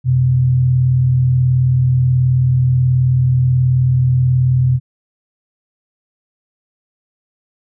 sine tone pair together, 89.2 / 127.81 Hz, F2 / C3, +37 / -40 cents, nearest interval tritone, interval 623 cents, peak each -21 / -10 dBFS, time 0.04-4.8 s, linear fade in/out 50 ms, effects none

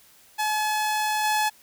sawtooth tone with level steps, 854 Hz, G#5, 48 cents sharp, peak -19 / -17 dBFS, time 0.38-1.5 s, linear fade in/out 20 ms, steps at 1.23 s, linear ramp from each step 20 ms, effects white hiss -55 dBFS RMS until 1.62 s

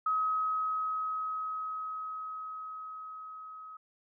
sine tone with level ramp, 1272 Hz, D#6, 38 cents sharp, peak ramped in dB -26 to -44 dBFS, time 0.06-3.77 s, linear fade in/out 5 ms, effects none

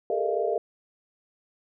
sine tone cluster, 405.8 / 442.8 / 468.6 / 611 / 685 Hz, G#4 / A4 / A#4 / D#5 / F5, -40 / +11 / +9 / -32 / -34 cents, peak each -30 dBFS, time 0.1-0.58 s, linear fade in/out 2 ms, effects none

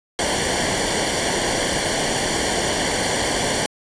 pink noise with comb filter, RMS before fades -21 dBFS, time 0.19-3.66 s, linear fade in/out 0 ms, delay 0.78 ms, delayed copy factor -0.75, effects resampled to 22050 Hz

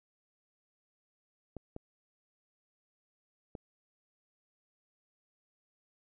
clicks, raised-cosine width 2 ms, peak -28 dBFS, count 3, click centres 1.567 / 1.764 / 3.552 s, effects none

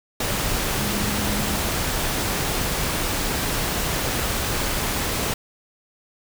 sine tone in noise, 205.7 Hz, G#3, 16 cents flat, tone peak -28 dBFS, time 0.8-1.56 s, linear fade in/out 5 ms, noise pink, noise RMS -24 dBFS, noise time 0.2-5.34 s, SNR -7 dB, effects none

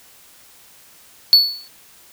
triangle tone with exponential decay, 4435 Hz, C#8, in tune, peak -3 dBFS, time 1.33-1.68 s, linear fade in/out 0 ms, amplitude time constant 75 ms, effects white hiss -48 dBFS RMS until 2.12 s

